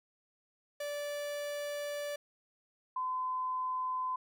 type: tone pair in turn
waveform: 45% pulse / sine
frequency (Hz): 582 / 1021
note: D5 / C6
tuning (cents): -16 / -43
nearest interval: minor seventh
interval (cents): 973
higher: second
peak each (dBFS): -36 / -32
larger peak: second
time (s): 0.8-2.16 / 2.96-4.16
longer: first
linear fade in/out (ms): 5
effects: none